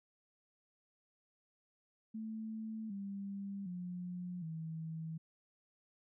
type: tone with pitch steps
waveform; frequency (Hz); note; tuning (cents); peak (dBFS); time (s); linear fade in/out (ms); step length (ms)
sine; 220 / 198.28 / 178.7 / 161.05; A3 / G3 / F3 / E3; 0 / +20 / +40 / -40; -40; 2.14-5.18; 10; 760
effects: none